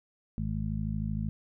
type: harmonic tone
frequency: 53 Hz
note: G#1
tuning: 36 cents sharp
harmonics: 1 / 2 / 3 / 4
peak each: -35 / -35 / -35 / -35 dBFS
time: 0.38-1.29 s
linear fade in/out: 0 ms
effects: none